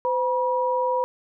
sine tone pair together, 511 / 965.5 Hz, C5 / B5, -41 / -39 cents, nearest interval major seventh, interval 1102 cents, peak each -23 dBFS, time 0.05-1.04 s, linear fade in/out 0 ms, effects none

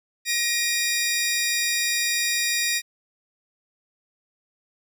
15% pulse tone pair together, 1886 / 2421 Hz, A#6 / D#7, +20 / -48 cents, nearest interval major third, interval 432 cents, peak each -18 dBFS, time 0.25-2.82 s, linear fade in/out 50 ms, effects none

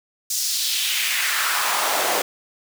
pink noise with high-pass filter sweep, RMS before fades -22 dBFS, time 0.3-2.22 s, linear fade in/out 5 ms, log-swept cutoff 6300 to 490 Hz, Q 1.9, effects none

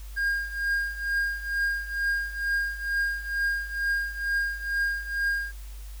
triangle tone with tremolo, 1617 Hz, G#6, 47 cents flat, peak -20 dBFS, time 0.16-5.52 s, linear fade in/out 20 ms, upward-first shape triangle, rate 2.2 Hz, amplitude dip 85%, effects added 50 Hz sine -37 dBFS peak until 6 s + white hiss -52 dBFS RMS until 6 s

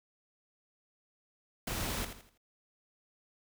pink noise with echo, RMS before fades -36 dBFS, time 1.67-2.05 s, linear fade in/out 5 ms, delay 82 ms, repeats 4, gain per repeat -9 dB, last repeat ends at 2.378 s, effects none

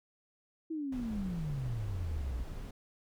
sine exponential sweep, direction down, 329.6 to 57.2 Hz, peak -34 dBFS, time 0.7-2.44 s, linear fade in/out 10 ms
brown noise, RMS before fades -42 dBFS, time 0.92-2.71 s, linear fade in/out 5 ms
effects none

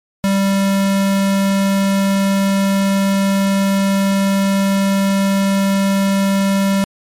square tone, 196 Hz, G3, in tune, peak -13 dBFS, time 0.24-6.84 s, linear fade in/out 0 ms, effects MP3 64 kbps

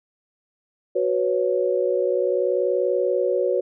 sine chord, F# suspended fourth, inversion none, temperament equal, 370 / 493.9 / 554.4 Hz, F#4 / B4 / C#5, 0 / 0 / 0 cents, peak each -23 dBFS, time 0.95-3.61 s, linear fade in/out 10 ms, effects none

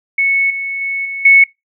sine tone with level steps, 2207 Hz, C#7, 8 cents flat, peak -10 / -18 / -16 / -20 / -3 dBFS, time 0.18-1.44 s, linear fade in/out 5 ms, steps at 0.5 / 0.81 / 1.05 / 1.25 s, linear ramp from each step 5 ms, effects noise-tail reverb RT60 0.2 s tail -25 dB re dry

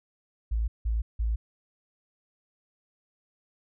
sine tone bursts, 55.6 Hz, A1, 19 cents sharp, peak -24 dBFS, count 3, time 0.51-1.36 s, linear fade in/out 10 ms, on 170 ms, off 170 ms, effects none

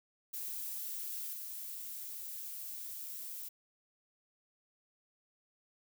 violet noise with level steps, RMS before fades -41 / -44 dBFS, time 0.33-3.49 s, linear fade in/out 10 ms, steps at 1.33 s, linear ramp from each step 5 ms, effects none

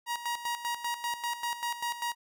sawtooth tone with tremolo, 950 Hz, A#5, 33 cents sharp, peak -26 dBFS, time 0.06-2.15 s, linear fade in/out 50 ms, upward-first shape square, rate 5.1 Hz, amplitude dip 70%, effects none

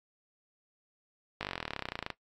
slowing click train, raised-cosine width 0.3 ms, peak -18 dBFS, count 26, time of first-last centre 1.41-2.103 s, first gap 19 ms, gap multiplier 1.03, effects noise-tail reverb RT60 0.1 s tail -17 dB re dry + AAC 64 kbps

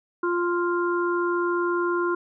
harmonic tone, 349.2 Hz, F4, in tune, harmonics 1 / 3 / 4, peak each -23 / -28 / -29 dBFS, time 0.23-2.15 s, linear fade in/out 5 ms, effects none

